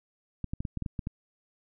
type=clicks; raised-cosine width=5 ms; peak=-20 dBFS; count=9; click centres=0.443 / 0.535 / 0.605 / 0.652 / 0.773 / 0.823 / 0.862 / 0.992 / 1.071 s; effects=none